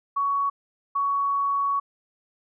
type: tone bursts at uneven times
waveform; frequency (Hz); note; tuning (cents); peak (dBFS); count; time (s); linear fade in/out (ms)
sine; 1120; C#6; +18; -21; 2; 0.16-0.5 / 0.95-1.8; 10
effects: none